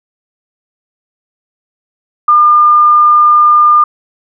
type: tone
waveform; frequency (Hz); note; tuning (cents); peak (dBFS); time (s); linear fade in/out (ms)
sine; 1205; D6; +44; -3; 2.28-3.84; 5
effects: none